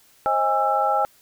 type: tone cluster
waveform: sine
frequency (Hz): 532 / 630 / 817 / 1331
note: C5 / D#5 / G#5 / E6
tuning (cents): +29 / +21 / -29 / +16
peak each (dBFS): -27 / -26 / -20 / -24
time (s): 0.26-1.05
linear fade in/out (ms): 0
effects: white hiss -56 dBFS RMS until 1.21 s